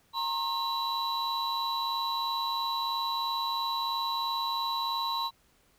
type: tone cluster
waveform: triangle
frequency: 928 / 1071 / 3949 Hz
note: A#5 / C6 / B7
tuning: -8 / +40 / -1 cents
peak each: -31 dBFS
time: 0.13-5.31 s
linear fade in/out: 50 ms
effects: tanh soft clip ceiling -18 dBFS + pink hiss -66 dBFS RMS until 5.78 s